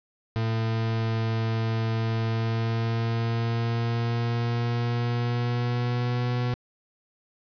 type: tone with pitch glide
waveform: 40% pulse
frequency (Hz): 112.6 to 122.79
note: A2 to B2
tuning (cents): +40 to -10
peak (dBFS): -23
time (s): 0.36-6.54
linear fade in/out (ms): 0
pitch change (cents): +150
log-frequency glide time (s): 2.18-6.31
effects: resampled to 11025 Hz + 9-bit